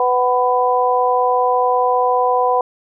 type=harmonic tone; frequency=249.3 Hz; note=B3; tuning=16 cents sharp; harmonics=2 / 3 / 4; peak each=-17 / -17 / -17 dBFS; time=0-2.61 s; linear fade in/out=2 ms; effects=none